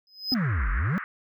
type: tone with exponential growth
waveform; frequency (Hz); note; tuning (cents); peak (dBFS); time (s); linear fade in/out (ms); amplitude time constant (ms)
triangle; 5050; D#8; +25; -19; 0.07-0.34; 1; 57
type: exponential two-way sweep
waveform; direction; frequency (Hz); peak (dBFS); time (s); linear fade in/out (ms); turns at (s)
triangle; down then up; 274.6 to 41.82 to 213.4; -21; 0.32-0.98; 0; 0.71
type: band-pass noise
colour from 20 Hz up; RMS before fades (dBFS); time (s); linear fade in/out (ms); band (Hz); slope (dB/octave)
pink; -35; 0.35-1.04; 0; 1200 to 1900; 48
effects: none